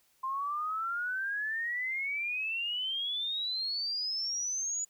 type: exponential sweep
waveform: sine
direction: up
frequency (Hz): 1043 to 6950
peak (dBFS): -31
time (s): 0.23-4.85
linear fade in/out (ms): 10
effects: white hiss -69 dBFS RMS until 4.89 s